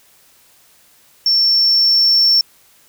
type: tone with level ramp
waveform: sine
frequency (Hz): 5430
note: F8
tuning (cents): -50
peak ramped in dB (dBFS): -9 to -6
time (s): 1.26-2.41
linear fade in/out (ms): 2
effects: tanh soft clip ceiling -8 dBFS + white hiss -51 dBFS RMS until 2.88 s